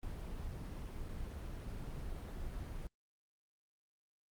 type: noise with dropouts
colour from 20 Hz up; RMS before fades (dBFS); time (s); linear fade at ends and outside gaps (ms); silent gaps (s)
brown; -43; 0.03-2.87; 1; 1.087-1.09
effects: Opus 24 kbps